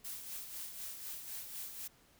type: noise with tremolo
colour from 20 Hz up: blue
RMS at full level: -43 dBFS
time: 0.04-1.88 s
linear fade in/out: 10 ms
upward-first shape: sine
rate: 4 Hz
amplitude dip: 50%
effects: pink hiss -66 dBFS RMS until 2.19 s